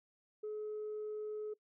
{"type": "tone", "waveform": "sine", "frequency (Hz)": 425.7, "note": "G#4", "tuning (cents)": 43, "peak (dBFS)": -37, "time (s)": [0.43, 1.54], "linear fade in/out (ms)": 10, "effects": ["noise-tail reverb RT60 0.1 s tail -22 dB re dry", "tanh soft clip ceiling -36 dBFS"]}